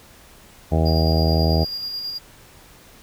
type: harmonic tone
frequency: 80.3 Hz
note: E2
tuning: 45 cents flat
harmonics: 1 / 2 / 3 / 4 / 5 / 6 / 7 / 8 / 9 / 10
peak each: -18 / -21 / -28 / -28 / -29 / -29 / -31 / -27 / -33 / -31 dBFS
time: 0.71-1.65 s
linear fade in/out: 20 ms
type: tone with tremolo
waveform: triangle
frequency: 4818 Hz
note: D8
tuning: 43 cents sharp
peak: -24 dBFS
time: 0.85-2.19 s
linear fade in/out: 20 ms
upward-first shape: square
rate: 9.2 Hz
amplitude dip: 30%
effects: pink hiss -48 dBFS RMS until 3.02 s